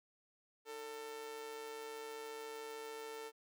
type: tone with amplitude modulation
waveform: sawtooth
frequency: 446.6 Hz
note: A4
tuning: 26 cents sharp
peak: -39 dBFS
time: 0.65-3.32 s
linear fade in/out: 50 ms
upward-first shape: sine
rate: 135 Hz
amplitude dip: 50%
effects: none

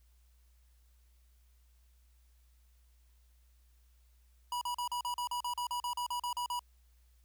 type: tone bursts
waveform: square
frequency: 973 Hz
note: B5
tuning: 26 cents flat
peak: -34 dBFS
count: 16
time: 4.52-6.593 s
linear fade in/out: 2 ms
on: 93 ms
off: 39 ms
effects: added 60 Hz sine -62 dBFS peak until 7.24 s + white hiss -75 dBFS RMS until 7.24 s

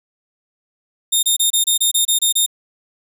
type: tone bursts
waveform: 15% pulse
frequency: 3661 Hz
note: A#7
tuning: 32 cents flat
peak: -6 dBFS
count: 10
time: 1.12-2.463 s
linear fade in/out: 10 ms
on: 110 ms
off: 27 ms
effects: none

